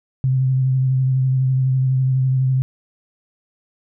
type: tone with vibrato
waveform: sine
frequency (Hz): 130.81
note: C3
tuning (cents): 0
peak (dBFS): -14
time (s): 0.24-2.62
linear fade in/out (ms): 0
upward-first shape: sine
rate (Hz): 12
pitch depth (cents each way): 23
effects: none